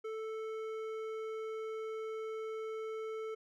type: tone with hard clipping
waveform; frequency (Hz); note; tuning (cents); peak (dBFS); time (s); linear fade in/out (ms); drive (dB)
sine; 440; A4; 0; -40; 0.04-3.35; 10; 10
effects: none